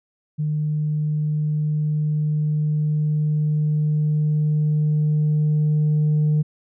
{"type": "tone with level ramp", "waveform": "sine", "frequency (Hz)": 151.6, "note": "D#3", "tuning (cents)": -45, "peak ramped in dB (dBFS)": [-19, -13], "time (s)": [0.38, 6.43], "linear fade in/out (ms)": 20, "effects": ["tanh soft clip ceiling -14 dBFS"]}